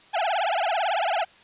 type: tone with vibrato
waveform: 40% pulse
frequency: 748 Hz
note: F#5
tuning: 19 cents sharp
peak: -21 dBFS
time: 0.13-1.25 s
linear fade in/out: 20 ms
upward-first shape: triangle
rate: 18 Hz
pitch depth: 290 cents each way
effects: white hiss -53 dBFS RMS until 1.43 s + resampled to 8000 Hz